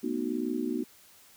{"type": "chord", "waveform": "sine", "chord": "B dominant seventh", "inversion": "third", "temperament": "just", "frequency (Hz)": [222.2, 246.9, 308.7, 370.4], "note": ["A3", "B3", "D#4", "F#4"], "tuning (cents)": [17, 0, -14, 2], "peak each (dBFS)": [-38, -32, -33, -35], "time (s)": [0.03, 0.84], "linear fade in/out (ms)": 10, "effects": ["white hiss -57 dBFS RMS until 1.36 s"]}